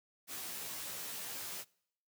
white noise with comb filter, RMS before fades -43 dBFS, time 0.27-1.65 s, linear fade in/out 50 ms, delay 14 ms, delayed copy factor -1, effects noise-tail reverb RT60 0.7 s tail -25 dB re dry + high-pass 100 Hz 12 dB/octave

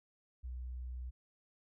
sine tone, 62.2 Hz, B1, 13 cents sharp, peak -40 dBFS, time 0.43-1.11 s, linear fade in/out 20 ms, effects none

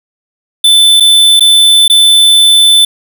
square tone with dropouts, 3520 Hz, A7, in tune, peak -3 dBFS, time 0.64-2.85 s, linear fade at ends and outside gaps 5 ms, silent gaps 1-1.005 / 1.396-1.406 / 1.88-1.898 s, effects none

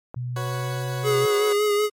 click, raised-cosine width 1 ms, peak -20 dBFS, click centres 0.144 s
sine tone with pitch glide, 123.47 to 128.42 Hz, B2 to C3, 0 to -32 cents, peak -26 dBFS, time 0.16-1.26 s, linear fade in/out 10 ms, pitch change +68 cents, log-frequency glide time 0.38-0.72 s
20% pulse chord, F# suspended fourth, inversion none, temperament equal with one note detuned, 370 / 491.6 / 554.4 Hz, F#4 / B4 / C#5, 0 / -8 / 0 cents, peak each -30 / -30 / -28 dBFS, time 0.36-1.53 s, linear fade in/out 5 ms
square tone with vibrato, 416.3 Hz, G#4, 4 cents sharp, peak -19 dBFS, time 1.03-1.9 s, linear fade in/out 50 ms, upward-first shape sine, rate 5.3 Hz, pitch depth 29 cents each way
effects MP3 64 kbps

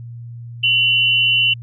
sine tone pair together, 2753 / 2989 Hz, F7 / F#7, -25 / +17 cents, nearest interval minor second, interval 142 cents, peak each -15 dBFS, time 0.63-1.54 s, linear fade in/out 10 ms, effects added 118 Hz sine -30 dBFS peak until 1.62 s

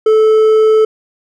triangle tone with hard clipping, 436.1 Hz, A4, 15 cents flat, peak -7 dBFS, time 0.06-0.85 s, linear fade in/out 5 ms, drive 7 dB, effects none

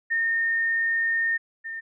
sine tone pair in turn, 1829 / 1813.2 Hz, A#6 / A#6, -33 / -48 cents, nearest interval unison, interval 15 cents, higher first, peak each -21 / -31 dBFS, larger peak first, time 0.1-1.38 / 1.64-1.81 s, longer first, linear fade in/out 20 ms, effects none

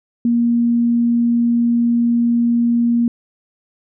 sine tone, 236.1 Hz, A#3, 22 cents sharp, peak -12 dBFS, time 0.25-3.08 s, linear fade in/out 2 ms, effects none

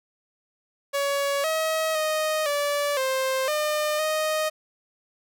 sawtooth tone with pitch steps, 562 / 637 / 622 / 578 / 526 / 605 / 622 Hz, C#5 / D#5 / D#5 / D5 / C5 / D#5 / D#5, +24 / +41 / -1 / -28 / +9 / -49 / -1 cents, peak -19 dBFS, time 0.93-4.5 s, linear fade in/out 20 ms, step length 510 ms, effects none

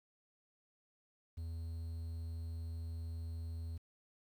triangle tone with quantisation, 82.41 Hz, E2, in tune, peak -38 dBFS, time 1.37-3.78 s, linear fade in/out 10 ms, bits 11, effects none

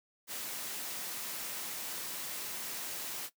white noise, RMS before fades -40 dBFS, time 0.27-3.3 s, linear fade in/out 50 ms, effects noise-tail reverb RT60 0.1 s tail -17 dB re dry + high-pass 150 Hz 12 dB/octave

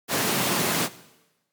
pink high-pass noise, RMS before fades -24 dBFS, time 0.08-0.89 s, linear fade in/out 50 ms, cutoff 140 Hz, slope 24 dB/octave, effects noise-tail reverb RT60 1.0 s tail -17 dB re dry + MP3 96 kbps

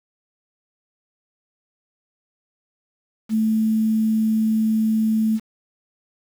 sine tone with quantisation, 219.7 Hz, A3, 2 cents flat, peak -16 dBFS, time 3.29-5.4 s, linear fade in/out 50 ms, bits 7, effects none

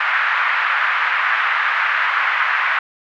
pink band-pass noise, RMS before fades -18 dBFS, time 0-2.79 s, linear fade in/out 5 ms, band 1200 to 2100 Hz, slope 24 dB/octave, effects none

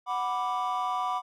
triangle chord, B minor, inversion second, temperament equal, 740 / 987.8 / 1174.7 Hz, F#5 / B5 / D6, 0 / 0 / 0 cents, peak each -29 dBFS, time 0.06-1.22 s, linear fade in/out 50 ms, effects tanh soft clip ceiling -19 dBFS

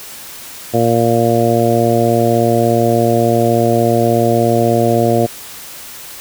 harmonic tone, 116.54 Hz, A#2, in tune, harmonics 1 / 2 / 3 / 4 / 5 / 6, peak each -17 / -17 / -17 / -17 / -17 / -17 dBFS, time 0.73-5.27 s, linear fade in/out 20 ms, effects white hiss -32 dBFS RMS until 6.2 s

